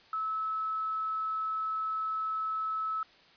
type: tone with quantisation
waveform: sine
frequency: 1300 Hz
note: E6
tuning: 24 cents flat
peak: -30 dBFS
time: 0.13-3.03 s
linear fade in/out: 2 ms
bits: 10
effects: white hiss -59 dBFS RMS until 3.36 s + resampled to 11025 Hz